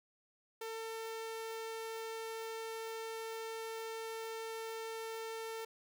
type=tone; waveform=sawtooth; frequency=448.9 Hz; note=A4; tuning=35 cents sharp; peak=-37 dBFS; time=0.61-5.65 s; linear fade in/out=5 ms; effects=none